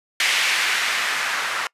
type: noise with low-pass filter sweep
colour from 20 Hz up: violet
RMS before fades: -22 dBFS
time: 0.2-1.67 s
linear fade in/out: 2 ms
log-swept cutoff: 2400 to 1400 Hz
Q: 1.6
effects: noise-tail reverb RT60 0.1 s tail -25 dB re dry + resampled to 32000 Hz